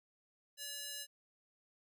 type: tone with high-pass filter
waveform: square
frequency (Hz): 573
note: D5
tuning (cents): -43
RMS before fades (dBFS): -45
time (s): 0.57-1.07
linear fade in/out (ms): 50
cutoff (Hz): 3400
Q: 0.66
effects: none